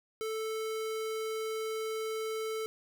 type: tone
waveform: square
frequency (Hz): 440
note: A4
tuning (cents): 0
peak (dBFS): -34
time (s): 0.21-2.66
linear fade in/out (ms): 0
effects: 12-bit